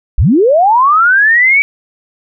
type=linear sweep; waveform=sine; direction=up; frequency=32.7 to 2301 Hz; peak=-5 dBFS; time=0.18-1.62 s; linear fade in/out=0 ms; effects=none